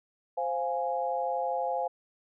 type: chord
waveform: sine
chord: F minor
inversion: second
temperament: equal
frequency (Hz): 523.3 / 698.5 / 830.6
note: C5 / F5 / Ab5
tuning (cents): 0 / 0 / 0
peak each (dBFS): -32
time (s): 0.37-1.88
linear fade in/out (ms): 10
effects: none